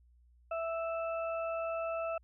harmonic tone, 659.3 Hz, E5, in tune, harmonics 1 / 2 / 4, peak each -34 / -40 / -46 dBFS, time 0.51-2.18 s, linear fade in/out 5 ms, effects added 60 Hz sine -61 dBFS peak until 2.23 s

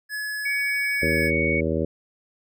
square tone, 1700 Hz, G#6, 40 cents sharp, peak -28 dBFS, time 0.09-1.31 s, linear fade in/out 50 ms
sine tone with pitch glide, 2247 to 2231 Hz, C#7 to C#7, +23 to +11 cents, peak -23 dBFS, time 0.45-1.61 s, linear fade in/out 10 ms, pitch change -12 cents, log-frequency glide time 0.98-1.34 s
harmonic tone, 80 Hz, D#2, 49 cents sharp, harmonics 1 / 2 / 3 / 4 / 5 / 6 / 7, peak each -29 / -29 / -29 / -29 / -29 / -29 / -29 dBFS, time 1.02-1.85 s, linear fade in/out 5 ms
effects none

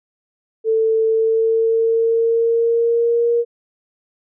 sine tone with pitch glide, 444.6 to 471 Hz, A4 to A#4, +18 to +18 cents, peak -13 dBFS, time 0.64-3.45 s, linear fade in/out 50 ms, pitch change +100 cents, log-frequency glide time 1.07-3.33 s, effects none

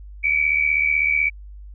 sine tone pair together, 2273 / 2349 Hz, C#7 / D7, +43 / 0 cents, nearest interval minor second, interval 57 cents, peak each -18 / -21 dBFS, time 0.23-1.3 s, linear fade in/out 20 ms, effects added 50 Hz sine -36 dBFS peak until 1.74 s

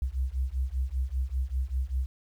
sine beating tone pair, 62.4 / 67.5 Hz, B1 / C#2, +19 / -45 cents, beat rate 5.1 Hz, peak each -30 dBFS, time 0.02-2.06 s, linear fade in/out 0 ms, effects 10-bit

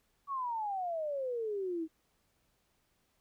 sine exponential sweep, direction down, 1142 to 312.3 Hz, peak -33 dBFS, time 0.27-1.88 s, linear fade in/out 50 ms, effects pink hiss -75 dBFS RMS until 3.2 s

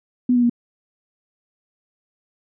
sine tone with pitch steps, 248.4 / 243.3 / 238.3 Hz, B3 / B3 / A#3, +10 / -26 / +38 cents, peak -13 dBFS, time 0.29-0.497 s, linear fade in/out 5 ms, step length 69 ms, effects none

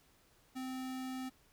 square tone, 259.1 Hz, C4, 17 cents flat, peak -40 dBFS, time 0.55-1.3 s, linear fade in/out 20 ms, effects pink hiss -68 dBFS RMS until 1.52 s

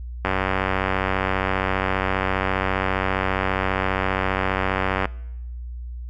click train, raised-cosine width 0.5 ms, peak -6 dBFS, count 457, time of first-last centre 0.25-5.055 s, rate 94.9 Hz, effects noise-tail reverb RT60 0.9 s tail -23 dB re dry + added 60 Hz sine -30 dBFS peak until 6.09 s

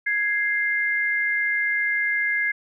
sine tone pair together, 1661.2 / 2096 Hz, G#6 / C7, 0 / +2 cents, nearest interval major third, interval 402 cents, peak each -23 dBFS, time 0.06-2.52 s, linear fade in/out 10 ms, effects none

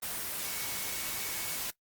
sine tone in noise, 2223 Hz, C#7, 4 cents sharp, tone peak -47 dBFS, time 0.44-1.57 s, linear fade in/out 10 ms, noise white, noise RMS -36 dBFS, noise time 0.02-1.71 s, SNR -14 dB, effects noise-tail reverb RT60 0.1 s tail -20 dB re dry + Opus 32 kbps

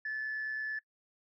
sine tone with amplitude modulation, 1737 Hz, A6, 23 cents flat, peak -31 dBFS, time 0.05-0.79 s, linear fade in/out 5 ms, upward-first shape sine, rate 129 Hz, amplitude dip 35%, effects noise-tail reverb RT60 0.1 s tail -21 dB re dry + tanh soft clip ceiling -30 dBFS

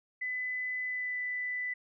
sine tone with pitch glide, 2006 to 1991 Hz, B6 to B6, +26 to +14 cents, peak -32 dBFS, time 0.21-1.74 s, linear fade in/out 10 ms, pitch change -12 cents, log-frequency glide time 0.85-1.18 s, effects none

